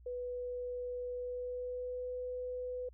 sine tone with pitch glide, 493.9 to 499.9 Hz, B4 to B4, 0 to +21 cents, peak -37 dBFS, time 0.06-2.89 s, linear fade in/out 5 ms, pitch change +21 cents, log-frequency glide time 1.13-2.13 s, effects added 60 Hz sine -55 dBFS peak until 2.93 s

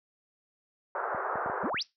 white band-pass noise, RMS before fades -33 dBFS, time 0.95-1.7 s, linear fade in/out 2 ms, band 400 to 1500 Hz, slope 48 dB/octave
clicks, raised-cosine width 2 ms, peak -26 dBFS, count 6, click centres 1.147 / 1.356 / 1.461 / 1.498 / 1.64 / 1.744 s
sine exponential sweep, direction up, 157 to 6200 Hz, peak -29 dBFS, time 1.63-1.83 s, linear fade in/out 10 ms
effects noise-tail reverb RT60 0.2 s tail -22 dB re dry + high-pass 100 Hz 12 dB/octave

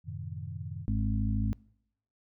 sine chord, F# diminished seventh, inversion none, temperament equal, 92.5 / 110 / 130.81 / 155.56 Hz, F#2 / A2 / C3 / Eb3, 0 / 0 / 0 / 0 cents, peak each -40 / -42 / -43 / -42 dBFS, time 0.04-0.87 s, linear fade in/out 50 ms
harmonic tone, 53.4 Hz, G#1, 49 cents sharp, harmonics 1 / 2 / 4 / 5, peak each -30 / -30 / -33 / -39 dBFS, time 0.88-1.53 s, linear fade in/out 0 ms
effects noise-tail reverb RT60 0.8 s tail -26 dB re dry

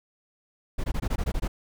brown noise bursts, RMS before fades -26 dBFS, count 9, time 0.78-1.48 s, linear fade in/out 10 ms, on 60 ms, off 20 ms, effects none

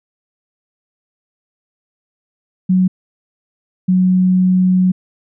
sine tone pair in turn, 185 / 184.23 Hz, F#3 / F#3, 0 / -7 cents, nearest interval unison, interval 7 cents, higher first, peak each -9 dBFS, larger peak neither, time 2.69-2.88 / 3.88-4.92 s, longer second, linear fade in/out 10 ms, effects none

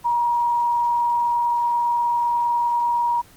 sine tone with vibrato, 952 Hz, A#5, 36 cents sharp, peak -17 dBFS, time 0.04-3.22 s, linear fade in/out 20 ms, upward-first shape square, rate 20 Hz, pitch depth 16 cents each way, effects pink hiss -49 dBFS RMS until 3.36 s + Opus 24 kbps

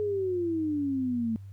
sine exponential sweep, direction down, 425.2 to 220 Hz, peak -26 dBFS, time 0-1.36 s, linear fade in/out 0 ms, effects added 98 Hz sine -41 dBFS peak until 1.52 s + pink hiss -69 dBFS RMS until 1.52 s

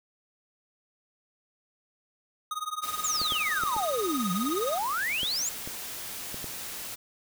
square tone with tremolo, 1244.5 Hz, D#6, in tune, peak -28 dBFS, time 2.51-4.78 s, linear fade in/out 2 ms, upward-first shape triangle, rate 19 Hz, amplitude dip 100%
white noise, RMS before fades -38 dBFS, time 2.82-6.96 s, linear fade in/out 20 ms
sine exponential two-way sweep, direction down then up, 7459 to 172.3 to 7459 Hz, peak -27 dBFS, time 3.04-5.49 s, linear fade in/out 2 ms, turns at 4.32 s
clicks, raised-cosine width 2 ms, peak -25 dBFS, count 8, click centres 3.216 / 3.322 / 3.636 / 3.765 / 5.232 / 5.675 / 6.344 / 6.443 s
effects none

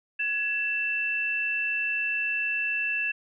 sine tone pair together, 1681 / 2668 Hz, G#6 / E7, +20 / +20 cents, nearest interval minor sixth, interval 800 cents, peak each -31 / -26 dBFS, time 0.19-3.12 s, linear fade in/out 10 ms, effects none

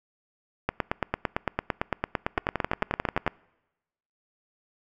two click trains, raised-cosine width 0.5 ms, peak -10 / -9 dBFS, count 11 / 24, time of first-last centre 2.38-3.265 / 0.69-3.277 s, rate 11.3 / 8.89 Hz, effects noise-tail reverb RT60 1.0 s tail -25 dB re dry

